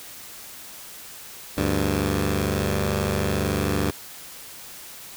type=tone pair together; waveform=10% pulse; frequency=73.42 / 98 Hz; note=D2 / G2; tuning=0 / 0 cents; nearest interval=perfect fourth; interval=500 cents; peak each=-16 dBFS; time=1.57-3.91 s; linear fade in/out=10 ms; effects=white hiss -41 dBFS RMS until 5.16 s